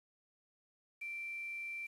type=tone with quantisation; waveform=sine; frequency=2349 Hz; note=D7; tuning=in tune; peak=-40 dBFS; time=1.01-1.87 s; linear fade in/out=10 ms; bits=10; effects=resampled to 32000 Hz